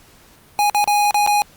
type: tone with dropouts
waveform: square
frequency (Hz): 827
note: G#5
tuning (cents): -8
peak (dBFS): -14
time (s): 0.59-1.42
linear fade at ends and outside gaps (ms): 0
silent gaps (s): 0.698-0.747 / 0.842-0.876 / 1.109-1.144 / 1.264-1.274
effects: pink hiss -49 dBFS RMS until 1.56 s + Opus 48 kbps